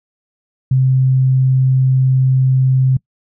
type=tone; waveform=sine; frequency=130.81 Hz; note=C3; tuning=in tune; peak=-9 dBFS; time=0.71-2.97 s; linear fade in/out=5 ms; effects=noise-tail reverb RT60 0.1 s tail -24 dB re dry